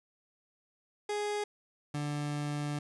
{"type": "tone pair in turn", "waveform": "30% pulse", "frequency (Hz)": [415.3, 146.83], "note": ["G#4", "D3"], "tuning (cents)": [0, 0], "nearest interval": "octave + tritone", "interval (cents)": 1800, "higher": "first", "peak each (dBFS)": [-29, -30], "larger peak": "first", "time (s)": [[1.09, 1.44], [1.94, 2.79]], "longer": "second", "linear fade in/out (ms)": 5, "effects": ["resampled to 24000 Hz", "11-bit"]}